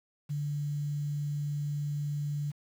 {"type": "tone with quantisation", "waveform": "sine", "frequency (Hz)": 146.1, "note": "D3", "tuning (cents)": -9, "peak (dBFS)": -30, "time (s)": [0.29, 2.52], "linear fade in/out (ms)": 20, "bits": 9, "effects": []}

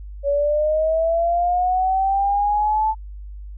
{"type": "linear sweep", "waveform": "sine", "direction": "up", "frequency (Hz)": [560, 880], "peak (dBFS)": -16, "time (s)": [0.23, 2.95], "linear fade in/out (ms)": 50, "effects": ["added 50 Hz sine -32 dBFS peak until 3.57 s"]}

